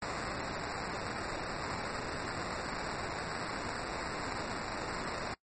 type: noise with sample-and-hold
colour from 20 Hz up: blue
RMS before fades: -38 dBFS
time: 0.02-5.34 s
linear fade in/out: 2 ms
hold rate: 3150 Hz
effects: noise-tail reverb RT60 0.1 s tail -22 dB re dry + MP3 32 kbps